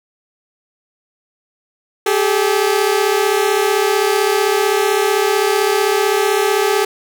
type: tone pair together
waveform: sawtooth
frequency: 392 / 427.7 Hz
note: G4 / A4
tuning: 0 / -49 cents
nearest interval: major second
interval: 151 cents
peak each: -12 dBFS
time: 2.06-6.85 s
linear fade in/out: 5 ms
effects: none